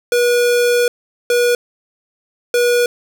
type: tone bursts at uneven times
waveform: square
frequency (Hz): 483.6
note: B4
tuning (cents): -36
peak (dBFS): -12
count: 3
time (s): 0.12-0.88 / 1.3-1.55 / 2.54-2.86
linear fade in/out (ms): 2
effects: none